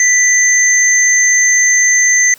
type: tone pair together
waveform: sine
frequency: 1975.5 / 6272 Hz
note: B6 / G8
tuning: 0 / 0 cents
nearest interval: octave + minor sixth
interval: 2000 cents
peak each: -10 dBFS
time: 0-2.34 s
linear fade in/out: 2 ms
effects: white hiss -42 dBFS RMS until 2.38 s